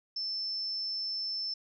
sine tone, 5300 Hz, E8, 9 cents sharp, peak -32 dBFS, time 0.16-1.54 s, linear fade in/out 5 ms, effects none

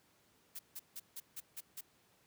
blue noise bursts, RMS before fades -45 dBFS, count 7, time 0.55-1.811 s, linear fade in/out 10 ms, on 43 ms, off 160 ms, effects pink hiss -70 dBFS RMS until 2.26 s + high-pass 100 Hz 12 dB/octave

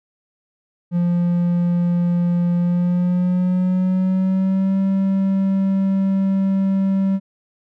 triangle tone with pitch glide, 174.3 to 193.4 Hz, F3 to G3, -3 to -23 cents, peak -13 dBFS, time 0.91-7.2 s, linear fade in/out 50 ms, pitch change +180 cents, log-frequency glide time 2.57-4.8 s, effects none

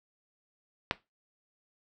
click, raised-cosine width 0.3 ms, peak -9 dBFS, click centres 0.911 s, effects noise-tail reverb RT60 0.2 s tail -17 dB re dry

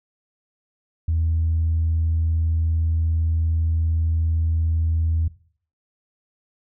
sine tone, 81.3 Hz, E2, 23 cents flat, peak -17 dBFS, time 1.08-5.28 s, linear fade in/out 5 ms, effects noise-tail reverb RT60 0.5 s tail -18 dB re dry + tanh soft clip ceiling -14 dBFS

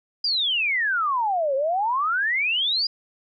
sine exponential two-way sweep, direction down then up, 4940 to 523.3 to 4940 Hz, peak -20 dBFS, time 0.24-2.87 s, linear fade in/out 5 ms, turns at 1.55 s, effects none

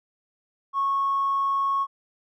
triangle tone with tanh clipping, 1100 Hz, C#6, 14 cents flat, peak -21 dBFS, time 0.73-1.87 s, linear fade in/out 50 ms, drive 4 dB, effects none

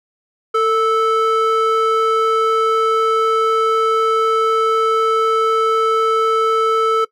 triangle ring-modulated tone, 880 Hz, A5, in tune, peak -7 dBFS, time 0.54-7.05 s, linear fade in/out 10 ms, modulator 432 Hz, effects noise-tail reverb RT60 0.1 s tail -20 dB re dry

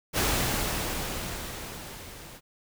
pink noise with level ramp, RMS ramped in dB -24 to -46 dBFS, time 0.13-2.41 s, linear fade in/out 50 ms, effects none

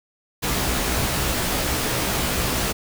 pink noise with comb filter, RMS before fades -23 dBFS, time 0.42-2.73 s, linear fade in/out 20 ms, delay 16 ms, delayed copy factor +0.6, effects none

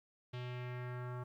square tone with low-pass filter sweep, 124.1 Hz, B2, 9 cents sharp, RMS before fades -43 dBFS, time 0.33-1.24 s, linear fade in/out 10 ms, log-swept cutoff 3400 to 1200 Hz, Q 2.2, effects 12-bit

